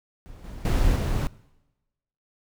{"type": "noise with level steps", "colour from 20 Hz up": "brown", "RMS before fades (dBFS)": [-44, -38, -21, -24], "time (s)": [0.26, 1.27], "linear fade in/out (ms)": 0, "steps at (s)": [0.44, 0.65, 0.96], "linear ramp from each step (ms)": 2, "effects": ["noise-tail reverb RT60 1.0 s tail -21 dB re dry"]}